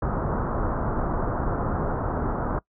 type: low-pass noise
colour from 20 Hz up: pink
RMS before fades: -26 dBFS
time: 0.02-2.59 s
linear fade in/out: 5 ms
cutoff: 1400 Hz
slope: 48 dB/octave
effects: noise-tail reverb RT60 0.1 s tail -23 dB re dry